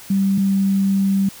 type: tone pair in turn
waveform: sine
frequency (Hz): 195.3 / 195.3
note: G3 / G3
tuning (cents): -6 / -6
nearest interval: unison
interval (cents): 0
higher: neither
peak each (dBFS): -14 / -14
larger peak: neither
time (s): 0.1-0.38 / 0.38-1.29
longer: second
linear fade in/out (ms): 5
effects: white hiss -40 dBFS RMS until 1.4 s